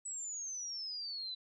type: exponential sweep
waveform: sine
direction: down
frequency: 7960 to 3951 Hz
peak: -39 dBFS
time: 0.05-1.35 s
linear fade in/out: 10 ms
effects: none